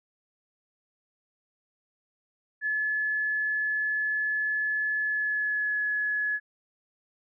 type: tone with pitch glide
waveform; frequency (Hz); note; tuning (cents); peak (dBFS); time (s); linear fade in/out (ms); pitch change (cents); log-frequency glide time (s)
sine; 1717 to 1698.3; A6 to G#6; -43 to +38; -25; 2.61-6.4; 50; -19; 4.98-5.78
effects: none